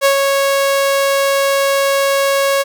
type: tone with ADSR envelope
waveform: sawtooth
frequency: 552 Hz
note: C#5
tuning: 7 cents flat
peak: -4 dBFS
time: 0.01-2.64 s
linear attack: 42 ms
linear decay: 91 ms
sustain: -4 dB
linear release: 30 ms
effects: none